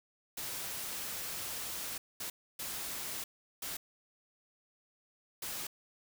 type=noise bursts at uneven times; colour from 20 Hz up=white; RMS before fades=-40 dBFS; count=5; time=0.37-1.98 / 2.2-2.3 / 2.59-3.24 / 3.62-3.77 / 5.42-5.67 s; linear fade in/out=5 ms; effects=none